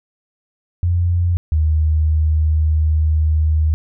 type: tone pair in turn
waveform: sine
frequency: 87.31 / 77.78 Hz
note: F2 / D#2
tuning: 0 / 0 cents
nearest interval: major second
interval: 200 cents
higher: first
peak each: -13 / -12 dBFS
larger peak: second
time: 0.83-1.37 / 1.52-3.74 s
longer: second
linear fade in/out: 0 ms
effects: none